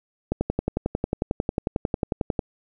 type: click train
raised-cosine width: 2 ms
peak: -9 dBFS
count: 24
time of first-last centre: 0.32-2.392 s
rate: 11.1 Hz
effects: none